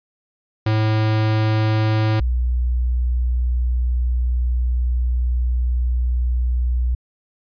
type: tone pair in turn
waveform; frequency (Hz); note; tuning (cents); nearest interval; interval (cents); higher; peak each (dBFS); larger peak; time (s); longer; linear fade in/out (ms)
square / sine; 108.9 / 61.12; A2 / B1; -17 / -17; minor seventh; 1000; first; -16; neither; 0.66-2.2 / 2.2-6.95; second; 5
effects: resampled to 11025 Hz